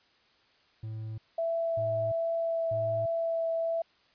triangle tone bursts, 110 Hz, A2, in tune, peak -33 dBFS, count 3, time 0.83-3.06 s, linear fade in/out 5 ms, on 350 ms, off 590 ms
sine tone with vibrato, 662 Hz, E5, 7 cents sharp, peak -27 dBFS, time 1.38-3.82 s, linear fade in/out 5 ms, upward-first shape triangle, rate 1.3 Hz, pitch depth 10 cents each way
effects white hiss -65 dBFS RMS until 4.14 s + resampled to 11025 Hz

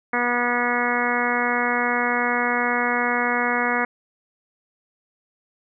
harmonic tone, 242.6 Hz, B3, 31 cents flat, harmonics 1 / 2 / 3 / 4 / 5 / 6 / 7 / 8 / 9, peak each -28 / -28 / -28 / -28 / -28 / -28 / -28 / -28 / -28 dBFS, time 0.13-3.85 s, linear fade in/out 5 ms, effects none

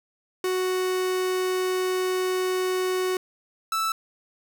45% pulse tone pair in turn, 370 / 1318.5 Hz, F#4 / E6, 0 / 0 cents, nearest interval octave + minor seventh, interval 2200 cents, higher second, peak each -23 dBFS, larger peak neither, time 0.44-3.17 / 3.72-3.92 s, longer first, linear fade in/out 2 ms, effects none

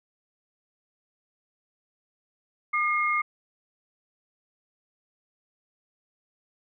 sine tone pair together, 1211 / 2142 Hz, D#6 / C7, -47 / +40 cents, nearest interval minor seventh, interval 987 cents, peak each -25 dBFS, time 2.73-3.22 s, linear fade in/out 10 ms, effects none

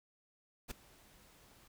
pink noise with ADSR envelope, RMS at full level -42 dBFS, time 0.68-1.68 s, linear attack 31 ms, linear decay 7 ms, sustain -21 dB, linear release 8 ms, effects none

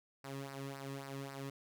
sawtooth tone with flanger, 137.3 Hz, C#3, 16 cents flat, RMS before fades -45 dBFS, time 0.24-1.5 s, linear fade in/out 5 ms, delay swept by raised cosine 0.29 to 1.39 ms, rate 3.7 Hz, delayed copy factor -0.7, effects none

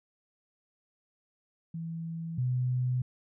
sine tone pair in turn, 164.81 / 126.02 Hz, E3 / B2, 0 / +35 cents, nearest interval perfect fourth, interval 465 cents, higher first, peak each -34 / -26 dBFS, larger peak second, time 1.74-2.38 / 2.38-3.02 s, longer neither, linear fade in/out 5 ms, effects none

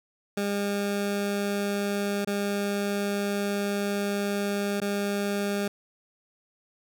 20% pulse tone with dropouts, 202.1 Hz, G#3, 47 cents flat, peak -21 dBFS, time 0.37-5.68 s, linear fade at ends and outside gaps 5 ms, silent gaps 2.248-2.272 / 4.803-4.816 s, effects none

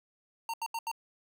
square tone bursts, 915 Hz, A#5, 32 cents flat, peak -33 dBFS, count 4, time 0.49-0.915 s, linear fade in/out 2 ms, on 47 ms, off 79 ms, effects none

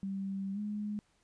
sine tone with pitch glide, 194.7 to 208.7 Hz, G3 to G#3, -12 to +9 cents, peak -34 dBFS, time 0.03-0.99 s, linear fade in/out 0 ms, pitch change +121 cents, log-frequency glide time 0.53-0.59 s, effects pink hiss -72 dBFS RMS until 1.23 s + resampled to 22050 Hz

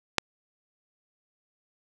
click, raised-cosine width 0.2 ms, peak -3 dBFS, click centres 0.183 s, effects none

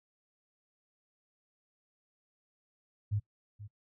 sine tone with echo, 103.83 Hz, G#2, in tune, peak -28 dBFS, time 3.11-3.2 s, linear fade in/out 20 ms, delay 480 ms, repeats 1, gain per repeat -15 dB, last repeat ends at 3.68 s, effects noise-tail reverb RT60 0.1 s tail -22 dB re dry

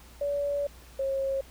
sine tone pair in turn, 572 / 541.3 Hz, D5 / C#5, -46 / -41 cents, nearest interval minor second, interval 95 cents, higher first, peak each -26 dBFS, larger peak neither, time 0.21-0.67 / 0.99-1.41 s, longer first, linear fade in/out 5 ms, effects added 60 Hz sine -50 dBFS peak until 1.5 s + pink hiss -54 dBFS RMS until 1.5 s

